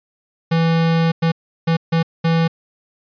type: tone bursts at uneven times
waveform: square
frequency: 164.81 Hz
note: E3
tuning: in tune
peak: -14 dBFS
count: 5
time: 0.51-1.12 / 1.22-1.32 / 1.67-1.77 / 1.92-2.03 / 2.24-2.48 s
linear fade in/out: 10 ms
effects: resampled to 11025 Hz